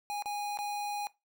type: tone with dropouts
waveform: square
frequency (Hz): 823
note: G#5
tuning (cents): -16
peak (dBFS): -34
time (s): 0.1-1.07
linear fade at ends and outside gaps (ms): 0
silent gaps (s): 0.223-0.258 / 0.573-0.588
effects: noise-tail reverb RT60 0.2 s tail -19 dB re dry